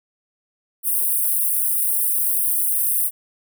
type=high-pass noise; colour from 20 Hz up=white; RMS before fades=-20 dBFS; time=0.83-3.11 s; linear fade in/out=50 ms; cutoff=8800 Hz; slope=96 dB/octave; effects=none